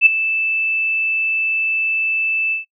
sine tone with ADSR envelope, 2637 Hz, E7, in tune, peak -3 dBFS, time 0.01-2.65 s, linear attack 51 ms, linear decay 11 ms, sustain -13 dB, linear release 130 ms, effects noise-tail reverb RT60 0.1 s tail -24 dB re dry

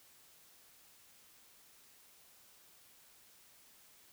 silence, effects white hiss -63 dBFS RMS until 4.12 s

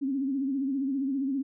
sine tone with vibrato, 271.4 Hz, C#4, 36 cents flat, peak -26 dBFS, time 0.01-1.43 s, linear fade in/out 20 ms, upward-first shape sine, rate 15 Hz, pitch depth 82 cents each way, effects none

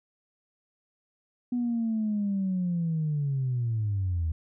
sine linear sweep, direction down, 246.9 to 77.6 Hz, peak -24 dBFS, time 1.52-4.32 s, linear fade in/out 5 ms, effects tanh soft clip ceiling -21 dBFS

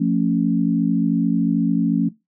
sine chord, F augmented, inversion none, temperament equal with one note detuned, 174.61 / 223.6 / 277.2 Hz, F3 / A3 / C#4, 0 / +28 / 0 cents, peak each -20 dBFS, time 0-2.09 s, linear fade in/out 10 ms, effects noise-tail reverb RT60 0.2 s tail -19 dB re dry

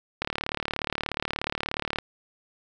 click train, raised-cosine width 0.3 ms, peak -11 dBFS, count 66, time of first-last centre 0.22-1.986 s, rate 36.8 Hz, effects none

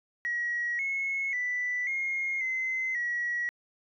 sine tone with pitch steps, 1909 / 2182 / 1980 / 2142 / 2057 / 1920 Hz, A#6 / C#7 / B6 / C7 / C7 / B6, +41 / -28 / +4 / +40 / -30 / -49 cents, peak -27 dBFS, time 0.25-3.49 s, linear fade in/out 0 ms, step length 540 ms, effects tanh soft clip ceiling -23 dBFS

